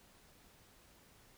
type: silence
effects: pink hiss -64 dBFS RMS until 1.37 s